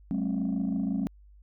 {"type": "tone cluster", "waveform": "sine", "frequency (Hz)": [187.1, 213.2, 268.4], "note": ["F#3", "G#3", "C4"], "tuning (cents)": [20, 46, 44], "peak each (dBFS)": -29, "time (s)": [0.11, 1.07], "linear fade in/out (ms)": 0, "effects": ["tanh soft clip ceiling -22 dBFS", "added 50 Hz sine -51 dBFS peak until 1.42 s"]}